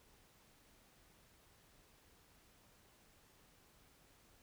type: silence
effects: pink hiss -68 dBFS RMS until 4.42 s